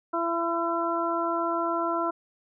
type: harmonic tone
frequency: 336.6 Hz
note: E4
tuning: 36 cents sharp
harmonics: 1 / 2 / 3 / 4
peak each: -30 / -30 / -30 / -30 dBFS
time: 0.13-2.11 s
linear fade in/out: 10 ms
effects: none